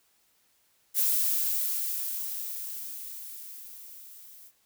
violet noise with level ramp, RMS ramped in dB -24 to -51 dBFS, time 0.94-4.52 s, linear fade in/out 50 ms, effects white hiss -68 dBFS RMS until 4.65 s

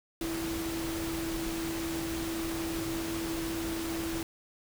sine tone in noise, 329.7 Hz, E4, in tune, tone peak -33 dBFS, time 0.21-4.23 s, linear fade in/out 2 ms, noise pink, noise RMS -38 dBFS, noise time 0.21-4.23 s, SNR +2 dB, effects none

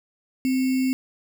sine tone with sample-and-hold, 260 Hz, C4, 11 cents flat, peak -19 dBFS, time 0.45-0.93 s, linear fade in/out 0 ms, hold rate 2450 Hz, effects none

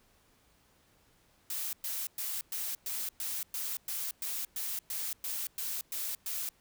blue noise bursts, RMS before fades -36 dBFS, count 15, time 1.5-6.49 s, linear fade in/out 2 ms, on 230 ms, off 110 ms, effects pink hiss -67 dBFS RMS until 6.6 s

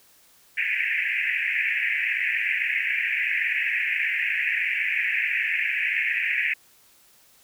white band-pass noise, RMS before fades -25 dBFS, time 0.57-6.54 s, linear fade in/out 10 ms, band 1700 to 2600 Hz, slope 96 dB/octave, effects white hiss -57 dBFS RMS until 7.43 s

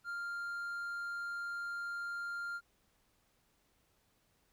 triangle tone, 1396.9 Hz, F6, in tune, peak -36 dBFS, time 0.04-2.61 s, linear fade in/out 50 ms, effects pink hiss -74 dBFS RMS until 4.52 s

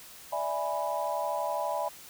sine chord, E dominant seventh, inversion third, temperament equal, 587.3 / 659.3 / 830.6 / 987.8 Hz, D5 / E5 / G#5 / B5, 0 / 0 / 0 / 0 cents, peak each -34 dBFS, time 0.32-1.89 s, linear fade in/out 10 ms, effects white hiss -49 dBFS RMS until 2.09 s

